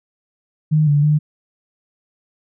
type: tone with pitch steps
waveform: sine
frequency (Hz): 154 / 145.4 / 150.5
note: D#3 / D3 / D3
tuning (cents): -17 / -17 / +43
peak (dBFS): -11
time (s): 0.71-1.19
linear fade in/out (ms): 20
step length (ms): 160
effects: none